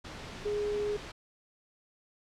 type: tone in noise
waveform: sine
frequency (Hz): 415.3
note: G#4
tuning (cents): 0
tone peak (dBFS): -29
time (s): 0.45-0.97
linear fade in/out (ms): 10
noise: pink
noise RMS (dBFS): -43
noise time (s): 0.04-1.12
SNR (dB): +11
effects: low-pass 5000 Hz 12 dB/octave